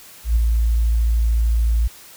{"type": "tone with ADSR envelope", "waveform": "sine", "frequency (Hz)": 56.7, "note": "A#1", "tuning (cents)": -47, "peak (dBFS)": -11, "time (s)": [0.24, 1.88], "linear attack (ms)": 120, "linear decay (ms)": 12, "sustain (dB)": -3, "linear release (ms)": 11, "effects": ["white hiss -43 dBFS RMS until 2.16 s"]}